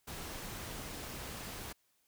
pink noise, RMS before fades -44 dBFS, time 0.07-1.73 s, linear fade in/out 10 ms, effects white hiss -75 dBFS RMS until 2.07 s

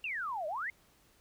sine exponential two-way sweep, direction down then up, 2834 to 583 to 2165 Hz, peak -34 dBFS, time 0.04-0.7 s, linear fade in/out 2 ms, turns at 0.47 s, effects pink hiss -66 dBFS RMS until 1.2 s

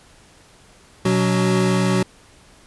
square tone cluster, 124.2 / 185.4 / 286 / 374.5 Hz, B2 / F#3 / D4 / F#4, +10 / +4 / -46 / +21 cents, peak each -23 / -19 / -28 / -23 dBFS, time 1.05-2.03 s, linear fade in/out 5 ms, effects pink hiss -50 dBFS RMS until 2.66 s + resampled to 24000 Hz

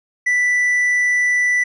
triangle tone, 1975.5 Hz, B6, in tune, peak -12 dBFS, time 0.26-1.64 s, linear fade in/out 10 ms, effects resampled to 24000 Hz

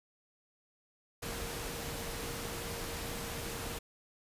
sine tone in noise, 466.7 Hz, A#4, 2 cents sharp, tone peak -47 dBFS, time 1.22-3.79 s, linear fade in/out 10 ms, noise pink, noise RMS -40 dBFS, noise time 1.22-3.79 s, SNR -10 dB, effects resampled to 32000 Hz

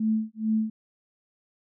sine tone with tremolo, 218.9 Hz, A3, 9 cents flat, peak -20 dBFS, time 0-0.7 s, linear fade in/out 5 ms, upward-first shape sine, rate 2.3 Hz, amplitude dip 100%, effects none

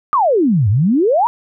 sine exponential two-way sweep, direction down then up, 1244.5 to 94.2 to 983 Hz, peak -10 dBFS, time 0.13-1.27 s, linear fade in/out 0 ms, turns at 0.69 s, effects none

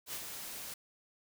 white noise with ADSR envelope, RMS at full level -39 dBFS, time 0.06-0.74 s, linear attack 75 ms, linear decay 65 ms, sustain -5 dB, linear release 4 ms, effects none

